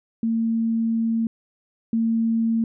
sine tone pair in turn, 227 / 227 Hz, A#3 / A#3, -46 / -46 cents, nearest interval unison, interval 0 cents, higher neither, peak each -19 / -18 dBFS, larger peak second, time 0.23-1.27 / 1.93-2.64 s, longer first, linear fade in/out 2 ms, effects none

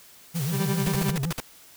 triangle tone with vibrato, 150 Hz, D3, 37 cents sharp, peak -23 dBFS, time 0.34-1.33 s, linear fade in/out 20 ms, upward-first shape sine, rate 7.7 Hz, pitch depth 240 cents each way
white noise, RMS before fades -36 dBFS, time 0.34-1.12 s, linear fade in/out 20 ms
30% pulse tone with tremolo, 196 Hz, G3, in tune, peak -21 dBFS, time 0.51-1.18 s, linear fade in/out 50 ms, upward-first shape sine, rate 11 Hz, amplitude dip 70%
pink noise bursts, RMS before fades -30 dBFS, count 8, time 0.86-1.402 s, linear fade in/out 2 ms, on 24 ms, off 50 ms
effects white hiss -51 dBFS RMS until 1.76 s

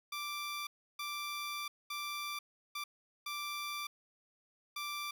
15% pulse tone bursts at uneven times, 1174.7 Hz, D6, in tune, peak -32 dBFS, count 6, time 0.12-0.67 / 0.99-1.68 / 1.9-2.39 / 2.75-2.84 / 3.26-3.87 / 4.76-5.11 s, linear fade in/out 5 ms, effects none

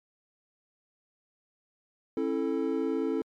triangle chord, A major, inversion first, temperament equal with one note detuned, 270.7 / 329.6 / 440 Hz, C#4 / E4 / A4, -41 / 0 / 0 cents, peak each -29 dBFS, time 2.17-3.22 s, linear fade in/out 2 ms, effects MP3 96 kbps

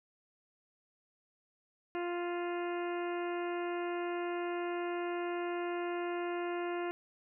harmonic tone with a mistuned harmonic, 349.2 Hz, F4, in tune, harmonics 1 / 2 / 3 / 4 / 5 / 6 / 7 / 8, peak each -35 / -41 / -45 / -47 / -49 / -51 / -52 / -53 dBFS, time 1.95-6.91 s, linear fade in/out 0 ms, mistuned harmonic 7, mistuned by +26 cents, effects none

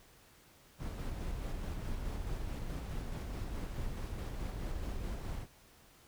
brown noise with tremolo, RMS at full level -38 dBFS, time 0.78-5.47 s, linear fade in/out 50 ms, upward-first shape square, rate 4.7 Hz, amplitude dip 25%, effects pink hiss -62 dBFS RMS until 6.07 s

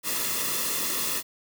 white noise with comb filter, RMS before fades -28 dBFS, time 0.03-1.23 s, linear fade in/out 50 ms, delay 1.3 ms, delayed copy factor -0.65, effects none

